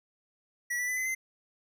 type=tone with pitch steps; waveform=square; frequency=1938 / 1969.6 / 2002 / 2034 / 2068 Hz; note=B6 / B6 / B6 / C7 / C7; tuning=-33 / -5 / +23 / -50 / -21 cents; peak=-30 dBFS; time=0.7-1.15 s; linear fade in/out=10 ms; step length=90 ms; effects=none